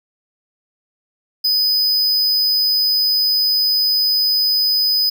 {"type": "tone", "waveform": "square", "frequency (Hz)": 5000, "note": "D#8", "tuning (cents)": 8, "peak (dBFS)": -14, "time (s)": [1.44, 5.1], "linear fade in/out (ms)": 10, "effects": []}